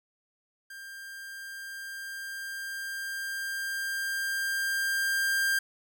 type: tone with level ramp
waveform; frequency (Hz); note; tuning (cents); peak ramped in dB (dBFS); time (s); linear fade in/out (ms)
45% pulse; 1593; G6; +27; -42 to -24; 0.7-5.59; 5
effects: none